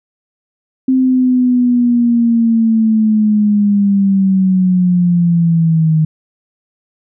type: linear sweep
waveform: sine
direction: down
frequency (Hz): 261.6 to 155.56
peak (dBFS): -8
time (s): 0.88-6.05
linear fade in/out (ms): 5
effects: none